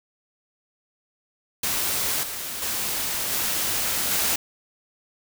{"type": "noise with level steps", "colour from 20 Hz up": "white", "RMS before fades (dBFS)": [-25, -32, -27, -25, -23], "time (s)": [1.63, 4.36], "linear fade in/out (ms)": 5, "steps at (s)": [2.23, 2.62, 3.32, 4.11], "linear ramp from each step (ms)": 2, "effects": []}